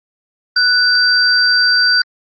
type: tone pair together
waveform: sine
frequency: 1480 / 4699 Hz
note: F#6 / D8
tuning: 0 / 0 cents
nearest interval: octave + minor sixth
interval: 2000 cents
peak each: -12 dBFS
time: 0.56-2.02 s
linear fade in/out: 5 ms
effects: Opus 24 kbps